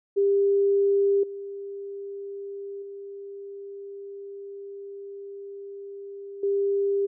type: tone with level steps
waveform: sine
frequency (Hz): 398.5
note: G4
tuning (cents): +28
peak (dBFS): -18 / -33 / -36 / -21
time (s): 0.16-7.07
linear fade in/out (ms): 20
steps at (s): 1.23 / 2.82 / 6.43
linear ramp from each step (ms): 5
effects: none